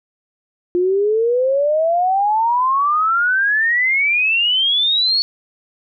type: exponential sweep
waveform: sine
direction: up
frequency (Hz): 349.2 to 4435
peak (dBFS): -13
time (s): 0.75-5.22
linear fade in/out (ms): 0
effects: none